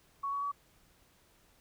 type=tone with pitch steps; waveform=sine; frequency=1114 / 1125.6 / 1137.4 Hz; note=C#6 / C#6 / C#6; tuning=+8 / +26 / +44 cents; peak=-32 dBFS; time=0.23-0.518 s; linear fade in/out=10 ms; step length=96 ms; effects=pink hiss -66 dBFS RMS until 1.6 s